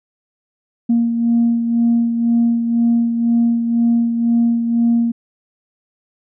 sine beating tone pair, 233.5 / 235.5 Hz, A#3 / A#3, +3 / +18 cents, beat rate 2 Hz, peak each -12 / -21 dBFS, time 0.89-5.12 s, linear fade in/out 10 ms, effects tanh soft clip ceiling -7 dBFS

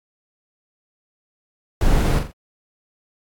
brown noise with echo, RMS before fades -17 dBFS, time 1.81-2.19 s, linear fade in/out 2 ms, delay 42 ms, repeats 3, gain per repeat -7 dB, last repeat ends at 2.316 s, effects AAC 64 kbps

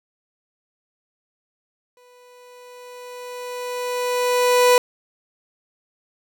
30% pulse tone with exponential growth, 493.9 Hz, B4, in tune, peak -8 dBFS, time 1.97-4.78 s, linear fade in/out 1 ms, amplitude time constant 610 ms, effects none

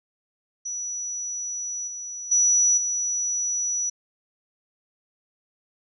sine tone with level steps, 5890 Hz, F#8, 9 cents flat, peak -28 / -32 / -16 / -23 dBFS, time 0.65-3.9 s, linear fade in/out 10 ms, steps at 1.87 / 2.31 / 2.77 s, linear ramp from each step 10 ms, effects none

